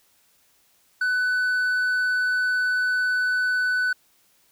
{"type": "tone with hard clipping", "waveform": "sine", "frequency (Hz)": 1497, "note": "F#6", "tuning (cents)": 20, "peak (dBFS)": -21, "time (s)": [1.01, 3.93], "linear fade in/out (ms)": 5, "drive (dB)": 3, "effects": ["white hiss -62 dBFS RMS until 4.51 s"]}